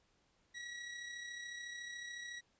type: tone with amplitude modulation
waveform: sawtooth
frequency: 1921 Hz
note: B6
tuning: 48 cents flat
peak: -39 dBFS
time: 0.54-2.41 s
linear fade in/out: 20 ms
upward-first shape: sine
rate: 33.9 Hz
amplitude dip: 40%
effects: pink hiss -75 dBFS RMS until 2.59 s + resampled to 16000 Hz